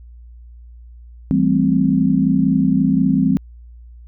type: chord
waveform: sine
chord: A minor seventh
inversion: second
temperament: equal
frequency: 164.81 / 196 / 220 / 261.6 Hz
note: E3 / G3 / A3 / C4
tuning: 0 / 0 / 0 / 0 cents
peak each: -19 / -17 / -22 / -16 dBFS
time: 1.31-3.37 s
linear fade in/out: 0 ms
effects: added 59 Hz sine -37 dBFS peak until 4.07 s